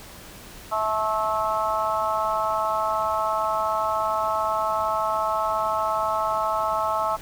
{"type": "harmonic tone", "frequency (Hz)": 217.3, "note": "A3", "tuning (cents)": -21, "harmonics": [3, 4, 5, 6], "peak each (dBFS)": [-27, -27, -27, -27], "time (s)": [0.71, 7.17], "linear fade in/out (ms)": 20, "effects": ["pink hiss -43 dBFS RMS until 7.21 s"]}